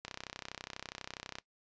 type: click train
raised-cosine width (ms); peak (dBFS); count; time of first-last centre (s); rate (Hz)
0.2; -23; 44; 0.05-1.385; 32.2
effects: noise-tail reverb RT60 0.1 s tail -19 dB re dry + resampled to 16000 Hz